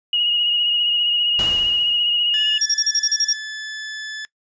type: tone with vibrato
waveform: sine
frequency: 2879 Hz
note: F#7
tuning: 48 cents flat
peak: -16 dBFS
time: 0.13-2.58 s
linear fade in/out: 2 ms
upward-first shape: sine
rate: 15 Hz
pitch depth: 24 cents each way
type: noise with exponential decay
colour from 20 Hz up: pink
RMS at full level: -26 dBFS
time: 1.39-2.27 s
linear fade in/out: 1 ms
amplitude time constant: 190 ms
type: tone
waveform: sawtooth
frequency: 1734 Hz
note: A6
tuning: 26 cents flat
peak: -24 dBFS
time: 2.34-4.25 s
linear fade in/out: 0 ms
type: tone bursts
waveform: sine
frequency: 5588 Hz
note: F8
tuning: in tune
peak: -15 dBFS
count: 9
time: 2.61-3.331 s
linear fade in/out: 5 ms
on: 49 ms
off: 35 ms
effects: noise-tail reverb RT60 0.1 s tail -21 dB re dry + resampled to 16000 Hz